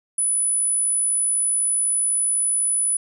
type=tone; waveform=sine; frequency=9956 Hz; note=D#9; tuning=in tune; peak=-18 dBFS; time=0.18-2.97 s; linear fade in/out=5 ms; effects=none